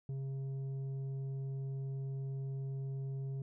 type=tone with tanh clipping; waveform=sine; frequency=135.4 Hz; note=C#3; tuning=40 cents flat; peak=-38 dBFS; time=0.09-3.42 s; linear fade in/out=2 ms; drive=6 dB; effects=none